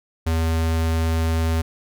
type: tone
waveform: square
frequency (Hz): 81.4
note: E2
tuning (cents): -21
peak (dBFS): -19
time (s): 0.26-1.62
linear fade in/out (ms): 10
effects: none